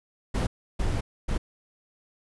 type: noise bursts at uneven times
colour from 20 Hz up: brown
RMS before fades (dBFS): -26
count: 3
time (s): 0.34-0.47 / 0.79-1.01 / 1.28-1.38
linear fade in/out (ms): 10
effects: resampled to 24000 Hz